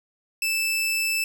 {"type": "tone", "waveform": "sawtooth", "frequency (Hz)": 2637, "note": "E7", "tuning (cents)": 0, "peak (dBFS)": -19, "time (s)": [0.42, 1.24], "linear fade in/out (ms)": 2, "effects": []}